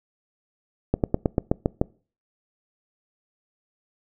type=slowing click train; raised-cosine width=2 ms; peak=-6 dBFS; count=8; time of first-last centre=0.94-1.814 s; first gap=98 ms; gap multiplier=1.08; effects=noise-tail reverb RT60 0.4 s tail -24 dB re dry